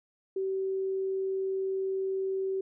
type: tone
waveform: sine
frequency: 383.5 Hz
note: G4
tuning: 38 cents flat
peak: -28 dBFS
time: 0.36-2.61 s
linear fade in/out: 5 ms
effects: none